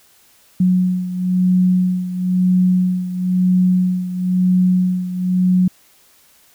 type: beating tone pair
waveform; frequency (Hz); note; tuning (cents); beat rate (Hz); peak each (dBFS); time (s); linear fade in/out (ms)
sine; 182.5 / 183.5; F#3 / F#3; -24 / -14; 1; -14 / -19; 0.6-5.68; 5
effects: white hiss -52 dBFS RMS until 6.54 s